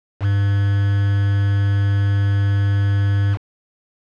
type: tone with quantisation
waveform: triangle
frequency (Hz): 100.2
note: G2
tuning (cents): +38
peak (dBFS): -12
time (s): 0.2-3.38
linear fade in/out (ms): 50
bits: 5
effects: low-pass 3000 Hz 12 dB/octave